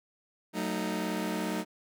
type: chord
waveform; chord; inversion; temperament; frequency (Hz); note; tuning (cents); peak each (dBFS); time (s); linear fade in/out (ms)
sawtooth; D# diminished; first; just; 186.68 / 224 / 311.1; F#3 / A3 / D#4; +16 / +31 / 0; -31; 0.53-1.65; 50
effects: none